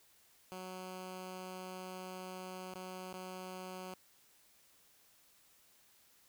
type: tone with dropouts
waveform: 10% pulse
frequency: 185 Hz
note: F#3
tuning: in tune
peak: -36 dBFS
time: 0.52-3.94 s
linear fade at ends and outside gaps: 0 ms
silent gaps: 2.738-2.754 / 3.13-3.14 s
effects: white hiss -67 dBFS RMS until 6.28 s